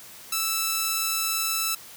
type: tone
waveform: 5% pulse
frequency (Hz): 1318.5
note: E6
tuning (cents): 0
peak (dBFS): -12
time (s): 0.32-1.75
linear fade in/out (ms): 5
effects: white hiss -45 dBFS RMS until 1.96 s